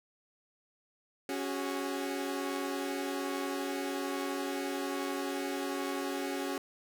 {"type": "chord", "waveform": "sawtooth", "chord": "C# suspended fourth", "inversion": "none", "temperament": "equal with one note detuned", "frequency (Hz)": [277.2, 370, 410.1], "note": ["C#4", "F#4", "G#4"], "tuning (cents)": [0, 0, -22], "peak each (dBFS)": [-32, -34, -37], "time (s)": [1.29, 6.58], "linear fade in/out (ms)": 2, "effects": []}